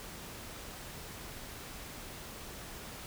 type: silence
effects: pink hiss -46 dBFS RMS until 3.06 s